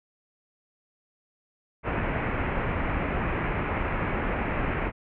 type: low-pass noise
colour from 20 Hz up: pink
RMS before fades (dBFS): -28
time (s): 1.83-4.92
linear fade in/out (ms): 50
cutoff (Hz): 2500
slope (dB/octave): 48
effects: none